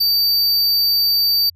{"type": "tone", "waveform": "square", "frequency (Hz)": 4626, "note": "D8", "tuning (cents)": -27, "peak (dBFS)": -14, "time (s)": [0, 1.5], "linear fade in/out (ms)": 10, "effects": ["added 86 Hz sine -47 dBFS peak until 1.55 s"]}